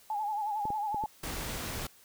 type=tone with vibrato; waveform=sine; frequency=841 Hz; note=G#5; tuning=22 cents sharp; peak=-30 dBFS; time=0.1-1.06 s; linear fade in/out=2 ms; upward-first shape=sine; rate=11 Hz; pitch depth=71 cents each way
type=clicks; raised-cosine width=2 ms; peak=-26 dBFS; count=4; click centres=0.654 / 0.704 / 0.945 / 1.038 s
type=noise; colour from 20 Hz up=pink; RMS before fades=-37 dBFS; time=1.23-1.87 s; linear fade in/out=5 ms
effects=white hiss -59 dBFS RMS until 2.04 s